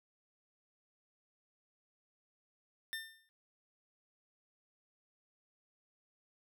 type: tone with exponential decay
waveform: 25% pulse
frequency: 1800 Hz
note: A6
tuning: 39 cents sharp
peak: -32 dBFS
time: 2.93-3.29 s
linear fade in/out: 0 ms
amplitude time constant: 78 ms
effects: none